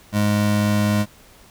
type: tone pair together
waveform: square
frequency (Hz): 103.83 / 207.7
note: G#2 / G#3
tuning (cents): 0 / 0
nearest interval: octave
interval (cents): 1200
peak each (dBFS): -21 / -19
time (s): 0.12-1.06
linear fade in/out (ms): 50
effects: pink hiss -49 dBFS RMS until 1.5 s